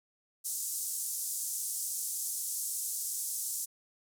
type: band-pass noise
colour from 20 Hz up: white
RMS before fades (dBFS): -36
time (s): 0.44-3.66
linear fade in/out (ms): 20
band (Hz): 6400 to 12000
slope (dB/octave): 24
effects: none